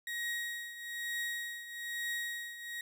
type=tone with tremolo; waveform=35% pulse; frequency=1890 Hz; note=A#6; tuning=23 cents sharp; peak=-32 dBFS; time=0.07-2.81 s; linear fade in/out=2 ms; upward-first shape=triangle; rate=1.1 Hz; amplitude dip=75%; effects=none